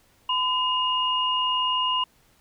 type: tone pair together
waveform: sine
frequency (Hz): 1012.4 / 2851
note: B5 / F7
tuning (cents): +43 / +35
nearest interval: octave + tritone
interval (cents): 1792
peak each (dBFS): -24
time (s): 0.29-2.04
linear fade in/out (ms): 5
effects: pink hiss -61 dBFS RMS until 2.4 s